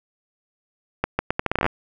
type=accelerating click train; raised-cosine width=0.5 ms; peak=-5 dBFS; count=13; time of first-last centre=1.04-1.664 s; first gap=150 ms; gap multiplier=0.77; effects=none